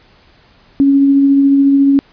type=tone with tremolo; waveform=sine; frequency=277.2 Hz; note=C#4; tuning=in tune; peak=-5 dBFS; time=0.8-1.99 s; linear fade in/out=0 ms; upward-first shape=triangle; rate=14 Hz; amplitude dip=25%; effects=pink hiss -48 dBFS RMS until 2.12 s + resampled to 11025 Hz